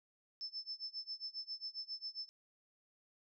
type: tone with tremolo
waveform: sine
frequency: 5274 Hz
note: E8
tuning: in tune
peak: -39 dBFS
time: 0.41-2.29 s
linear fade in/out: 0 ms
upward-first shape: sine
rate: 7.4 Hz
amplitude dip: 95%
effects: none